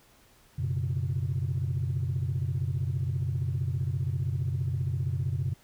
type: chord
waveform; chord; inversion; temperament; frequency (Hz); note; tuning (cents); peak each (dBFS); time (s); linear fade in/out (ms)
sine; F# suspended fourth; none; equal; 92.5 / 123.47 / 138.59; F#2 / B2 / C#3; 0 / 0 / 0; -30; 0.58-5.54; 10
effects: tanh soft clip ceiling -21 dBFS + pink hiss -60 dBFS RMS until 5.63 s